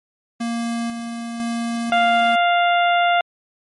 square tone with tremolo, 233.1 Hz, A#3, in tune, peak -22 dBFS, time 0.4-2.36 s, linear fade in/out 10 ms, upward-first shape square, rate 1 Hz, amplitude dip 45%
harmonic tone, 698.5 Hz, F5, in tune, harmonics 1 / 2 / 3 / 4 / 5, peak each -15 / -21 / -25 / -27 / -29 dBFS, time 1.92-3.21 s, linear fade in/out 2 ms
effects MP3 48 kbps

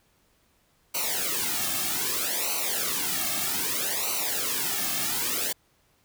white noise with flanger, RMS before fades -28 dBFS, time 0.94-5.53 s, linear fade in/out 10 ms, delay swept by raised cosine 0.58 to 2.08 ms, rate 0.63 Hz, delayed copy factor -0.9, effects pink hiss -66 dBFS RMS until 6.04 s

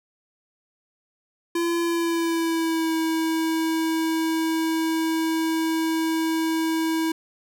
square tone with pitch glide, 340 to 323.1 Hz, F4 to E4, -46 to -35 cents, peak -22 dBFS, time 1.55-7.12 s, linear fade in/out 5 ms, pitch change -89 cents, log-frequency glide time 1.82-2.94 s, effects none

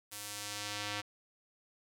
square tone with band-pass filter sweep, 103.6 Hz, G#2, 4 cents flat, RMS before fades -41 dBFS, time 0.11-1.02 s, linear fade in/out 20 ms, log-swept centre 12000 to 3000 Hz, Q 0.73, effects none

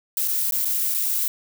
violet noise with dropouts, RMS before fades -23 dBFS, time 0.17-1.28 s, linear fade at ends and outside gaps 1 ms, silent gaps 0.277-0.281 / 0.51-0.522 / 0.648-0.654 / 0.942-0.946 s, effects none

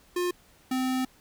square tone pair in turn, 355.7 / 258.2 Hz, F4 / C4, +32 / -23 cents, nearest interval tritone, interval 555 cents, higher first, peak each -26 dBFS, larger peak neither, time 0.16-0.31 / 0.71-1.05 s, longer second, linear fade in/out 5 ms, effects pink hiss -59 dBFS RMS until 1.2 s

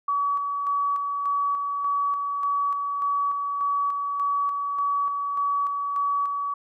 sine tone with tremolo, 1137 Hz, C#6, 44 cents sharp, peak -21 dBFS, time 0.08-6.54 s, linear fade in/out 5 ms, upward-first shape square, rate 1.7 Hz, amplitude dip 35%, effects none

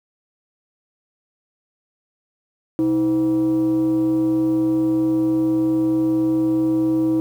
sine tone with frequency modulation, 320.2 Hz, D#4, 50 cents sharp, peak -14 dBFS, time 2.79-7.2 s, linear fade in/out 0 ms, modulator 192 Hz, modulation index 0.36, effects tanh soft clip ceiling -13 dBFS + 8-bit

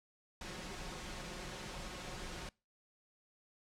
pink noise with comb filter, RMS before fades -45 dBFS, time 0.41-2.49 s, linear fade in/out 2 ms, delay 5.5 ms, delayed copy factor +0.5, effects noise-tail reverb RT60 0.3 s tail -25 dB re dry + low-pass 7000 Hz 12 dB/octave

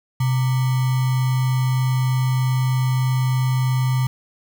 sine tone with sample-and-hold, 128.4 Hz, C3, 32 cents flat, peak -16 dBFS, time 0.2-4.07 s, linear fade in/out 5 ms, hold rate 1050 Hz, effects none

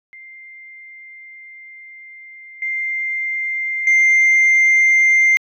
sine tone with level steps, 2097 Hz, C7, 3 cents sharp, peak -36 / -19 / -8 dBFS, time 0.13-5.37 s, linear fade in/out 0 ms, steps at 2.62 / 3.87 s, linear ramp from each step 2 ms, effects tanh soft clip ceiling -8 dBFS

